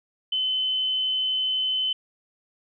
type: tone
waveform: sine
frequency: 3044 Hz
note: F#7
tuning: 48 cents sharp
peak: -22 dBFS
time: 0.32-1.93 s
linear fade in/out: 5 ms
effects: none